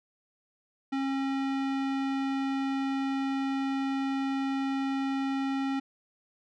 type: tone with low-pass filter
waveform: square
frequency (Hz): 271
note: C#4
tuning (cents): -39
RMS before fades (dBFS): -30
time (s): 0.92-5.8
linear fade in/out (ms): 10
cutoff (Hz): 3300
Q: 0.75
effects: none